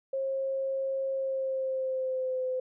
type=tone with pitch glide; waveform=sine; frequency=537 to 512.5 Hz; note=C5 to C5; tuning=+45 to -36 cents; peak=-28 dBFS; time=0.13-2.6 s; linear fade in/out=5 ms; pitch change=-81 cents; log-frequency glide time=1.12-2.45 s; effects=none